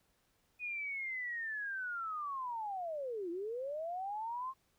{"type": "linear two-way sweep", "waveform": "sine", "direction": "down then up", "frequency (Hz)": [2489, 330, 1073], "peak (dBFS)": -37, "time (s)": [0.59, 4.54], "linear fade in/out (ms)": 50, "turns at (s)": 3.3, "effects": ["pink hiss -75 dBFS RMS until 4.78 s"]}